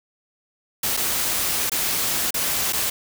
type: noise with dropouts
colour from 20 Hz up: white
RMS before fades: -23 dBFS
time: 0.83-2.9 s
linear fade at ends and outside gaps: 5 ms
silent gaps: 0.968-0.972 / 1.697-1.717 / 2.307-2.342 / 2.725-2.731 s
effects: none